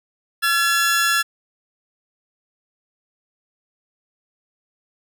sawtooth tone pair together, 1359.8 / 1700 Hz, F6 / G#6, -47 / +40 cents, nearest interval major third, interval 387 cents, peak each -16 / -15 dBFS, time 0.42-1.23 s, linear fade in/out 20 ms, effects none

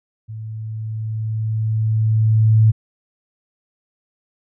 sine tone with level ramp, 109.9 Hz, A2, 2 cents flat, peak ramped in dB -28 to -8 dBFS, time 0.28-2.72 s, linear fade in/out 20 ms, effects none

